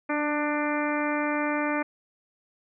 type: harmonic tone with a mistuned harmonic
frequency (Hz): 297.1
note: D4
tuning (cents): +20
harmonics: 1 / 2 / 3 / 4 / 5 / 6 / 7 / 8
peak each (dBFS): -28 / -31 / -33 / -34 / -35 / -36 / -36 / -37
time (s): 0.09-1.83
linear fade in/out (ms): 10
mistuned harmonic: 1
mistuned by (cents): -17
effects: none